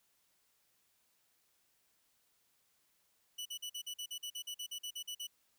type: tone bursts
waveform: sawtooth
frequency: 2960 Hz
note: F#7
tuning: in tune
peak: -37 dBFS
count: 16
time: 3.38-5.271 s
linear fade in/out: 10 ms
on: 76 ms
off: 45 ms
effects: white hiss -75 dBFS RMS until 5.58 s